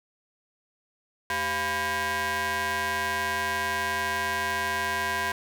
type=ring-modulated tone; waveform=sawtooth; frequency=303.9 Hz; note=D#4; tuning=41 cents flat; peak=-19 dBFS; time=1.3-5.32 s; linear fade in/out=2 ms; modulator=1300 Hz; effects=none